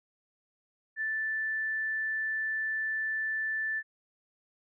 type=tone; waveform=sine; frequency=1760 Hz; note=A6; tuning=in tune; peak=-29 dBFS; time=0.96-3.83 s; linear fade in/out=50 ms; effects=none